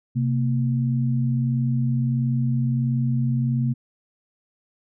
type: tone pair together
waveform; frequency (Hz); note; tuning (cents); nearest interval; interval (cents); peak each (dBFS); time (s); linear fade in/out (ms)
sine; 130.81 / 232.3; C3 / A#3; 0 / -6; minor seventh; 994; -20 / -25; 0.15-3.74; 20
effects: none